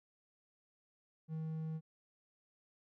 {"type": "tone", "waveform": "triangle", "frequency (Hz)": 158.8, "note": "D#3", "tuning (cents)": 36, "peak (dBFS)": -36, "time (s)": [1.28, 1.81], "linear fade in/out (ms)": 50, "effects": []}